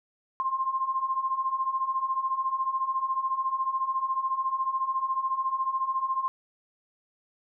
sine beating tone pair, 1046.5 / 1060.5 Hz, C6 / C6, 0 / +23 cents, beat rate 14 Hz, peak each -31 / -27 dBFS, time 0.4-6.28 s, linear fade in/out 0 ms, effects none

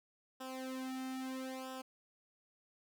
sawtooth tone with flanger, 260.6 Hz, C4, 7 cents flat, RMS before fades -43 dBFS, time 0.4-1.82 s, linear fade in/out 10 ms, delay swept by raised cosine 0.46 to 2.06 ms, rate 0.76 Hz, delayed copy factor -1, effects none

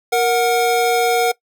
square tone pair together, 468.3 / 734.2 Hz, A#4 / F#5, +8 / -14 cents, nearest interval minor sixth, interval 778 cents, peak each -17 dBFS, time 0.12-1.32 s, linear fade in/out 10 ms, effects noise-tail reverb RT60 0.1 s tail -20 dB re dry

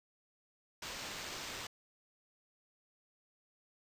blue noise with sample-and-hold, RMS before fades -44 dBFS, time 0.82-1.67 s, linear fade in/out 5 ms, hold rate 11025 Hz, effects resampled to 32000 Hz

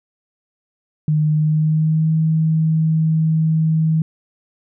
sine tone with pitch glide, 153 to 159.13 Hz, D#3 to D#3, -29 to +39 cents, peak -13 dBFS, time 1.08-4.02 s, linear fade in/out 2 ms, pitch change +68 cents, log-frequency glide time 1.32-2.12 s, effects none

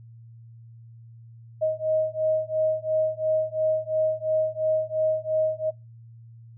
sine beating tone pair, 626 / 628.9 Hz, D#5 / D#5, +10 / +18 cents, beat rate 2.9 Hz, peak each -25 dBFS, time 1.61-5.71 s, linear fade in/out 20 ms, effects noise-tail reverb RT60 0.2 s tail -21 dB re dry + added 115 Hz sine -44 dBFS peak until 6.57 s

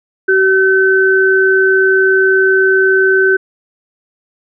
sine tone pair together, 381.8 / 1527 Hz, G4 / G6, -46 / -46 cents, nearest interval 2 octaves, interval 2400 cents, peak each -10 dBFS, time 0.28-3.37 s, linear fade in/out 10 ms, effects none

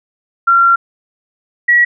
sine tone pair in turn, 1373 / 1923.3 Hz, F6 / B6, -30 / -46 cents, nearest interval tritone, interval 584 cents, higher second, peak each -6 dBFS, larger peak neither, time 0.47-0.76 / 1.68-1.85 s, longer first, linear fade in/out 10 ms, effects none

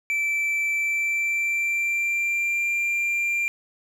triangle tone with pitch glide, 2327 to 2379 Hz, D7 to D7, -17 to +22 cents, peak -20 dBFS, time 0.1-3.48 s, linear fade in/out 0 ms, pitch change +39 cents, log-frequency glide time 0.74-2.7 s, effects none

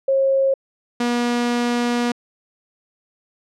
sine / sawtooth tone pair in turn, 540 / 240.5 Hz, C#5 / B3, -45 / -46 cents, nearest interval octave + major second, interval 1401 cents, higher first, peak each -14 dBFS, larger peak neither, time 0.08-0.54 / 1-2.12 s, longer second, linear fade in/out 5 ms, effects low-pass 7000 Hz 12 dB/octave

